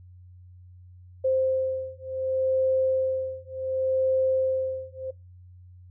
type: beating tone pair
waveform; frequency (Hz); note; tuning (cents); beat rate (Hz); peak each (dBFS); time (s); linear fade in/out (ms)
sine; 523.3 / 523.98; C5 / C5; 0 / +2; 0.68; -26; 1.24-5.11; 10
effects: noise-tail reverb RT60 0.2 s tail -21 dB re dry + added 90 Hz sine -46 dBFS peak until 5.9 s